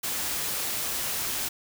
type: noise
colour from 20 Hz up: white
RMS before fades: -30 dBFS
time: 0.03-1.49 s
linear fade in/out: 10 ms
effects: none